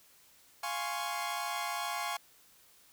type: chord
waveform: sawtooth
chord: Db major seventh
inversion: first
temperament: equal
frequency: 698.5 / 830.6 / 1046.5 / 1108.7 Hz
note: F5 / Ab5 / C6 / Db6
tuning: 0 / 0 / 0 / 0 cents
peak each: -36 / -35 / -38 / -35 dBFS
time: 0.63-2.17 s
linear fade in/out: 5 ms
effects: white hiss -62 dBFS RMS until 2.92 s